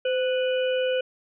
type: harmonic tone with a mistuned harmonic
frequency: 493.9 Hz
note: B4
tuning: in tune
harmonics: 1 / 3 / 5 / 6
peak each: -22 / -34 / -37 / -34 dBFS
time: 0.05-1.01 s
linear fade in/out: 5 ms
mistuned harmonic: 1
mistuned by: +65 cents
effects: none